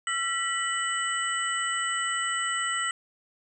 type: tone cluster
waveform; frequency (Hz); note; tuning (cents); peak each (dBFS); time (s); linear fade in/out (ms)
sine; 1347 / 1949 / 2982 / 8040; E6 / B6 / F#7 / B8; +37 / -23 / +13 / +30; -31 / -30 / -33 / -33; 0.07-2.91; 2
effects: none